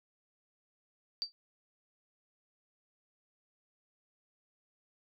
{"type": "tone with exponential decay", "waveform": "sine", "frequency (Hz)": 4643, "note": "D8", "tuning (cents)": -21, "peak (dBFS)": -28, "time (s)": [1.22, 1.32], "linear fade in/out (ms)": 0, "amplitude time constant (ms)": 21, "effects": []}